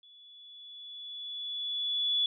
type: tone with level ramp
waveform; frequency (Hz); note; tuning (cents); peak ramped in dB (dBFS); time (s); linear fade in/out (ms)
sine; 3427; A7; -46; -54 to -24; 0.03-2.26; 2
effects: none